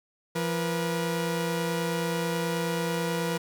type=tone pair together; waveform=sawtooth; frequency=170.6 / 482.5 Hz; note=F3 / B4; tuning=-40 / -40 cents; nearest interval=octave + tritone; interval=1800 cents; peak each=-25 / -26 dBFS; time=0.35-3.38 s; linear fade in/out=10 ms; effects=none